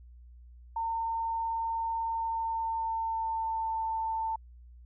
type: tone with pitch glide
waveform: sine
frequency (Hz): 909 to 893.4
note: A#5 to A5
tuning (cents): -44 to +26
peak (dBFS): -29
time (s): 0.76-4.36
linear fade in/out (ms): 5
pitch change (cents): -30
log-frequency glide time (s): 2.06-3.78
effects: added 60 Hz sine -49 dBFS peak until 4.85 s